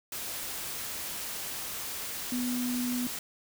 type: tone in noise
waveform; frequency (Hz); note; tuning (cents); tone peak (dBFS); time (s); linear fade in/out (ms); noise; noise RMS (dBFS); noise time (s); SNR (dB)
sine; 246.9; B3; 0; -29; 2.32-3.07; 2; white; -37; 0.12-3.19; +5
effects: none